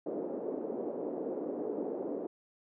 white band-pass noise, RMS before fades -37 dBFS, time 0.06-2.27 s, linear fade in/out 5 ms, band 270 to 490 Hz, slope 24 dB/octave, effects none

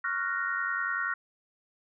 sine chord, Gb major seventh, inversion second, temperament equal with one note detuned, 1108.7 / 1389.7 / 1480 / 1864.7 Hz, Db6 / F6 / Gb6 / Bb6, 0 / -9 / 0 / 0 cents, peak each -37 / -32 / -34 / -33 dBFS, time 0.04-1.14 s, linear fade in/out 5 ms, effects none

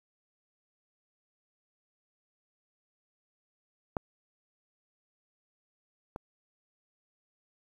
clicks, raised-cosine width 1 ms, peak -16 / -24 dBFS, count 2, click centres 3.968 / 6.161 s, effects 9-bit

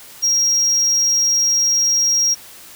triangle tone, 5620 Hz, F8, 10 cents sharp, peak -12 dBFS, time 0.22-2.35 s, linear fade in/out 20 ms, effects white hiss -40 dBFS RMS until 2.75 s

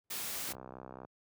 brown noise with exponential growth, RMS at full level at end -45 dBFS, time 0.04-0.55 s, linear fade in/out 0 ms, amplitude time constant 110 ms
white noise, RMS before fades -39 dBFS, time 0.1-0.53 s, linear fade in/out 10 ms
click train, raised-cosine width 1 ms, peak -32 dBFS, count 37, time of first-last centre 0.49-1.049 s, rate 64.4 Hz
effects high-pass 100 Hz 12 dB/octave

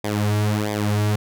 sawtooth tone with flanger, 104.9 Hz, G#2, 18 cents sharp, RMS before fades -21 dBFS, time 0.04-1.16 s, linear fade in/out 5 ms, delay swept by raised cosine 0.71 to 4.01 ms, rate 1.5 Hz, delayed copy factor -0.85, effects none

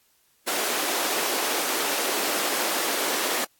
pink high-pass noise, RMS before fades -26 dBFS, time 0.47-3.45 s, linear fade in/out 10 ms, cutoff 320 Hz, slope 24 dB/octave, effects white hiss -64 dBFS RMS until 3.59 s + AAC 64 kbps

